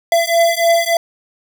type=beating tone pair; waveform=square; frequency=673 / 676.4 Hz; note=E5 / E5; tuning=+36 / +44 cents; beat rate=3.4 Hz; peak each=-15 dBFS; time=0.12-0.97 s; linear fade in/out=2 ms; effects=none